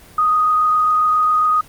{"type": "tone with frequency modulation", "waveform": "sine", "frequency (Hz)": 1244, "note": "D#6", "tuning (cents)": -1, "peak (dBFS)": -12, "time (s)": [0.18, 1.61], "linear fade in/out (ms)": 5, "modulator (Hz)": 27.4, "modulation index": 0.47, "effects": ["pink hiss -44 dBFS RMS until 1.68 s", "Opus 24 kbps"]}